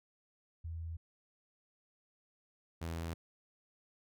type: tone pair in turn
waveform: sine / sawtooth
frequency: 82.41 / 82.84 Hz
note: E2 / E2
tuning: 0 / +9 cents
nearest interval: unison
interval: 9 cents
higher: second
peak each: -39 / -34 dBFS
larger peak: second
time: 0.64-0.97 / 2.81-3.14 s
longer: neither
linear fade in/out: 10 ms
effects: none

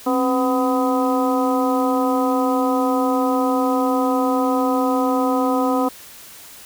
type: harmonic tone with a mistuned harmonic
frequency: 251.6 Hz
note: B3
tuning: 32 cents sharp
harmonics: 1 / 2 / 3 / 4 / 5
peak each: -19 / -22 / -24 / -25 / -26 dBFS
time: 0.06-5.89 s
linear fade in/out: 10 ms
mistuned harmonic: 1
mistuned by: +100 cents
effects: white hiss -41 dBFS RMS until 6.65 s

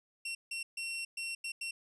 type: tone bursts at uneven times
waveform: sawtooth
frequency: 2725 Hz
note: F7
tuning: 43 cents flat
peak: -33 dBFS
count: 6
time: 0.25-0.35 / 0.51-0.63 / 0.77-1.05 / 1.17-1.35 / 1.44-1.52 / 1.61-1.71 s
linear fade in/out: 5 ms
effects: resampled to 24000 Hz

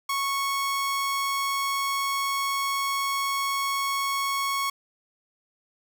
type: tone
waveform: sawtooth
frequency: 1104 Hz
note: C#6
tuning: 7 cents flat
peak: -21 dBFS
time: 0.09-4.7 s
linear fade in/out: 5 ms
effects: none

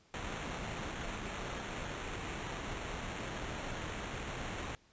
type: noise with sample-and-hold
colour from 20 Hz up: pink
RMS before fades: -41 dBFS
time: 0.14-4.75 s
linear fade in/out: 0 ms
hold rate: 4900 Hz
effects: pink hiss -67 dBFS RMS until 4.92 s + resampled to 16000 Hz

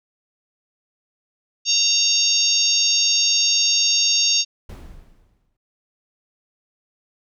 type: harmonic tone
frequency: 924 Hz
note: A#5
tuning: 16 cents flat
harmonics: 3 / 4 / 5 / 6 / 7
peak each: -24 / -23 / -21 / -21 / -21 dBFS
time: 1.65-4.45 s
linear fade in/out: 50 ms
type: noise with exponential decay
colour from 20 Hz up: brown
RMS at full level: -31 dBFS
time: 4.69-5.57 s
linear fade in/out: 5 ms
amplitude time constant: 190 ms
effects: none

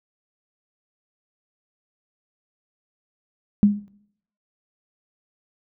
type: tone with exponential decay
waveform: sine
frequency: 205.3 Hz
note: G#3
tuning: 20 cents flat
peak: -8 dBFS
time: 3.63-3.88 s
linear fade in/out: 0 ms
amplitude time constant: 54 ms
effects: noise-tail reverb RT60 0.7 s tail -20 dB re dry

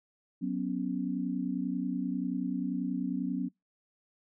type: chord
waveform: sine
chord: F# suspended fourth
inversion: none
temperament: equal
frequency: 185 / 246.9 / 277.2 Hz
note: F#3 / B3 / C#4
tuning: 0 / 0 / 0 cents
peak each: -34 dBFS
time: 0.41-3.49 s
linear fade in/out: 20 ms
effects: noise-tail reverb RT60 0.2 s tail -25 dB re dry

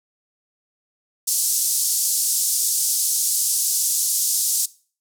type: band-pass noise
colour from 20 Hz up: white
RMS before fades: -21 dBFS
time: 1.27-4.66 s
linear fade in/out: 10 ms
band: 5300 to 12000 Hz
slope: 24 dB/octave
effects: noise-tail reverb RT60 0.4 s tail -20 dB re dry

